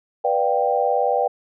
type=chord; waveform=sine; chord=G dominant seventh; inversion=first; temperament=just; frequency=490 / 588 / 705.6 / 784 Hz; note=B4 / D5 / F5 / G5; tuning=-14 / +2 / +18 / 0 cents; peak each=-22 / -23 / -24 / -21 dBFS; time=0.24-1.28 s; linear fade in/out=10 ms; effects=none